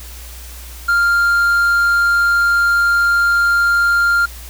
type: tone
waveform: triangle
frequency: 1396.9 Hz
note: F6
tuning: in tune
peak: -9 dBFS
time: 0.88-4.26 s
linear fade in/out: 10 ms
effects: added 60 Hz sine -32 dBFS peak until 4.49 s + white hiss -37 dBFS RMS until 4.49 s